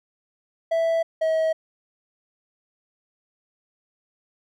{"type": "tone pair in turn", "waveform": "triangle", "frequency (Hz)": [659, 640.2], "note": ["E5", "D#5"], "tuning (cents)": [-1, 49], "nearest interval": "minor second", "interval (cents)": 50, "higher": "first", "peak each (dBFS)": -17, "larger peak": "neither", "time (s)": [[0.71, 1.03], [1.21, 1.53]], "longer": "neither", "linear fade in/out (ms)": 10, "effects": []}